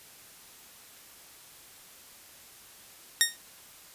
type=tone with exponential decay; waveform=10% pulse; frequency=1855 Hz; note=A#6; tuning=9 cents flat; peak=-7 dBFS; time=3.21-3.37 s; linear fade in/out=0 ms; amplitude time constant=34 ms; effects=white hiss -52 dBFS RMS until 3.94 s + resampled to 32000 Hz